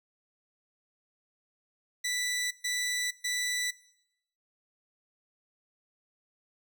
15% pulse tone bursts, 1975.5 Hz, B6, in tune, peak -23 dBFS, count 3, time 2.04-3.71 s, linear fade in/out 10 ms, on 470 ms, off 130 ms, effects noise-tail reverb RT60 0.8 s tail -21 dB re dry

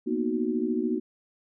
sine chord, B major seventh, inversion third, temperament equal, 233.1 / 246.9 / 311.1 / 370 Hz, A#3 / B3 / D#4 / F#4, 0 / 0 / 0 / 0 cents, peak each -30 dBFS, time 0.06-1 s, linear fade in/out 20 ms, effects none

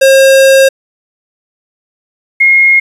square / sine tone pair in turn, 537 / 2148 Hz, C5 / C7, +45 / +45 cents, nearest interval 2 octaves, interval 2400 cents, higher second, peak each -3 dBFS, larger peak neither, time 0.01-0.69 / 2.4-2.8 s, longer first, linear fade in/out 10 ms, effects resampled to 32000 Hz + 7-bit

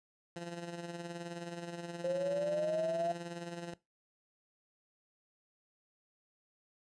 15% pulse tone with tremolo, 171.6 Hz, F3, 30 cents flat, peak -33 dBFS, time 0.36-3.74 s, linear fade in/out 2 ms, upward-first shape sine, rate 19 Hz, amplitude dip 55%
sine linear sweep, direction up, 523.3 to 687 Hz, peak -31 dBFS, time 2.04-3.12 s, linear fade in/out 5 ms
effects noise-tail reverb RT60 0.2 s tail -19 dB re dry + resampled to 22050 Hz

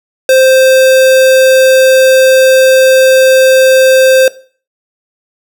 square tone, 523.3 Hz, C5, in tune, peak -4 dBFS, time 0.29-4.28 s, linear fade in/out 2 ms, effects noise-tail reverb RT60 0.4 s tail -18 dB re dry

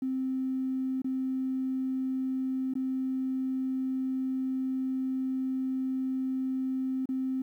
triangle tone with dropouts, 261.6 Hz, C4, in tune, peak -24 dBFS, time 0.02-7.42 s, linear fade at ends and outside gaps 5 ms, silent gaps 1.019-1.044 / 2.738-2.753 / 7.057-7.089 s, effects tanh soft clip ceiling -26 dBFS + 11-bit

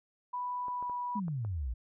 sine tone with pitch glide, 987.8 to 979.3 Hz, B5 to B5, 0 to -15 cents, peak -33 dBFS, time 0.33-1.2 s, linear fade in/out 10 ms, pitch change -15 cents, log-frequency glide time 0.71-0.93 s
clicks, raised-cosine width 1 ms, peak -34 dBFS, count 5, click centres 0.683 / 0.826 / 0.897 / 1.282 / 1.449 s
sine exponential sweep, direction down, 222 to 54.8 Hz, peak -32 dBFS, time 1.15-1.74 s, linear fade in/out 10 ms
effects none

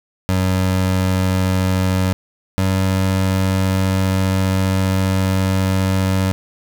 25% pulse tone pair in turn, 93.4 / 94.87 Hz, F#2 / F#2, +17 / +44 cents, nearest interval unison, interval 27 cents, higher second, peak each -11 dBFS, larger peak neither, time 0.29-2.13 / 2.58-6.32 s, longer second, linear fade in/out 0 ms, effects none

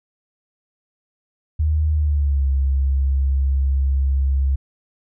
sine tone with pitch glide, 76.9 to 67.72 Hz, D#2 to C#2, -20 to -40 cents, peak -15 dBFS, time 1.59-4.56 s, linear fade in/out 10 ms, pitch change -220 cents, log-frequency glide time 1.92-2.47 s, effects none

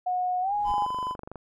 sine tone with pitch glide, 728 to 826.6 Hz, F#5 to G#5, -28 to -8 cents, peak -24 dBFS, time 0.06-0.86 s, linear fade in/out 10 ms, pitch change +220 cents, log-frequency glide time 0.41-0.54 s
brown noise with exponential growth, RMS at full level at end -38 dBFS, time 0.33-0.72 s, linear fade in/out 5 ms, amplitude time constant 83 ms
triangle tone, 1010 Hz, B5, 39 cents sharp, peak -26 dBFS, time 0.64-1.16 s, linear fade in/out 50 ms
click train, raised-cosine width 1 ms, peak -25 dBFS, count 16, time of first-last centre 0.74-1.357 s, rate 24.3 Hz
effects none

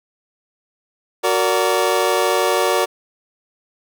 25% pulse chord, Gb augmented, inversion none, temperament just, 370 / 462.5 / 578.1 Hz, Gb4 / Bb4 / D5, 0 / -14 / -27 cents, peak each -16 dBFS, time 1.23-2.86 s, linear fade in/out 20 ms, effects none

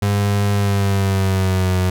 35% pulse tone with pitch glide, 101.4 to 91.92 Hz, G#2 to F#2, -41 to -11 cents, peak -13 dBFS, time 0.02-1.9 s, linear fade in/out 5 ms, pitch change -170 cents, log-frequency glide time 0.54-1.77 s, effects none

